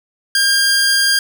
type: tone pair together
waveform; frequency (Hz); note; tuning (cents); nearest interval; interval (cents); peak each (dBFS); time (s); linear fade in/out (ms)
35% pulse; 1608 / 4819; G6 / D8; +44 / +44; octave + perfect fifth; 1900; -13; 0.35-1.19; 2
effects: none